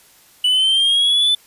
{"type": "linear sweep", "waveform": "triangle", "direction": "up", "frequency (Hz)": [2960, 3520], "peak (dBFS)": -11, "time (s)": [0.44, 1.35], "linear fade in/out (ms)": 5, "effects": ["white hiss -50 dBFS RMS until 1.46 s", "resampled to 32000 Hz"]}